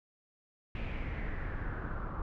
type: noise with low-pass filter sweep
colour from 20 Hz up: brown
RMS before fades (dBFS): -37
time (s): 0.75-2.22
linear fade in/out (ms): 2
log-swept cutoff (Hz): 2600 to 1200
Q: 4.4
effects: none